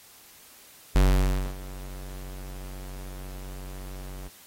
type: tone with ADSR envelope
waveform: square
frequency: 47.06 Hz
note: F#1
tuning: 30 cents sharp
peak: -16 dBFS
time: 0.95-4.29 s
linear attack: 10 ms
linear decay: 580 ms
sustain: -21 dB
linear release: 20 ms
effects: white hiss -52 dBFS RMS until 4.46 s + AAC 48 kbps